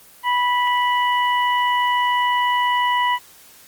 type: harmonic tone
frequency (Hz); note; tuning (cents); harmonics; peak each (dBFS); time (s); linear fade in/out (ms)
983; B5; -8; 1 / 2 / 3; -17 / -23 / -27; 0.23-3.19; 50
effects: white hiss -47 dBFS RMS until 3.67 s + Opus 24 kbps